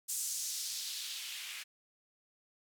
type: noise with band-pass filter sweep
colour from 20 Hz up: blue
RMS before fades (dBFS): -40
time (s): 0.08-1.64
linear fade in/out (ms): 20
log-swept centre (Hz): 8000 to 2200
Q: 1.7
effects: none